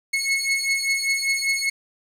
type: beating tone pair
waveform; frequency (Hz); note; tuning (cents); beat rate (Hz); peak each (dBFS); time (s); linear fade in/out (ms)
sawtooth; 2183 / 2188.1; C#7 / C#7; -27 / -23; 5.1; -20; 0.13-1.7; 10
effects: low-pass 11000 Hz 12 dB/octave + 8-bit